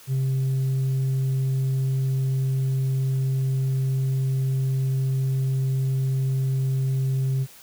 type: tone with tanh clipping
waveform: sine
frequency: 132.9 Hz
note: C3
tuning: 27 cents sharp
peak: -21 dBFS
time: 0.07-7.47 s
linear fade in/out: 50 ms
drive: 2 dB
effects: white hiss -48 dBFS RMS until 7.62 s